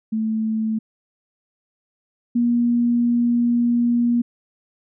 sine tone pair in turn, 220 / 238.5 Hz, A3 / A#3, 0 / +40 cents, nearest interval minor second, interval 140 cents, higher second, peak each -19 / -15 dBFS, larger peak second, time 0.12-0.79 / 2.35-4.22 s, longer second, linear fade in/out 10 ms, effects none

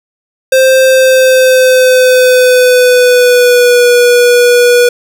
square tone with pitch glide, 524 to 486.1 Hz, C5 to B4, +2 to -28 cents, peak -4 dBFS, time 0.52-4.89 s, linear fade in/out 5 ms, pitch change -130 cents, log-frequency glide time 0.85-3.89 s, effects none

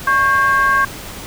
triangle ring-modulated tone, 248.4 Hz, B3, 10 cents sharp, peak -6 dBFS, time 0.07-0.85 s, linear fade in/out 5 ms, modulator 1350 Hz, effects pink hiss -31 dBFS RMS until 1.26 s

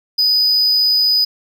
triangle tone, 4978 Hz, D#8, in tune, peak -10 dBFS, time 0.18-1.25 s, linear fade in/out 10 ms, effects none

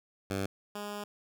10% pulse tone pair in turn, 97.3 / 206.2 Hz, G2 / G#3, -12 / -12 cents, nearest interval octave + minor second, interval 1300 cents, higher second, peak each -23 / -29 dBFS, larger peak first, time 0.3-0.46 / 0.75-1.04 s, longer second, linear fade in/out 5 ms, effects none

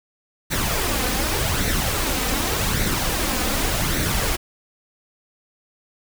pink noise with flanger, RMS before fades -22 dBFS, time 0.5-4.37 s, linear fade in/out 20 ms, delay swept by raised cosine 0.49 to 3.99 ms, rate 0.86 Hz, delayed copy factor +0.5, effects none

